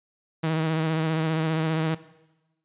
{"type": "tone with vibrato", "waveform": "sawtooth", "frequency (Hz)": 159.4, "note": "D#3", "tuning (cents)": 42, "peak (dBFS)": -19, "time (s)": [0.43, 1.95], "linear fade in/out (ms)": 10, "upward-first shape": "sine", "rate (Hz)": 15, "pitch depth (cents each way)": 38, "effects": ["noise-tail reverb RT60 1.0 s tail -17 dB re dry", "resampled to 8000 Hz"]}